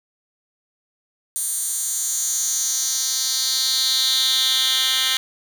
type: tone with high-pass filter sweep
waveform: 10% pulse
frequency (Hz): 261.6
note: C4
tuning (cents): 0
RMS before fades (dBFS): -21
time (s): 1.36-5.17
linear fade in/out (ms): 0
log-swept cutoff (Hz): 9000 to 2800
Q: 3.3
effects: none